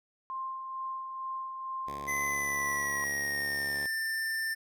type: tone with tremolo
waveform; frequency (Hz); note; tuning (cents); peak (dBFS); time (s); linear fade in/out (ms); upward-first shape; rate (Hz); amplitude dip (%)
sine; 1054; C6; +12; -33; 0.3-3.04; 0; sine; 2.2; 40
type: tone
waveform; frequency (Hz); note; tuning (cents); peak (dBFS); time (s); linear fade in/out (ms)
5% pulse; 71; C#2; +42; -31; 1.87-3.87; 5
type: tone with pitch glide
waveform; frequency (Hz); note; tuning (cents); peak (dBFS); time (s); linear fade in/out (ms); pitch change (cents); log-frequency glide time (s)
square; 2030 to 1787.8; B6 to A6; +47 to +27; -31; 2.07-4.55; 20; -220; 2.27-3.8
effects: none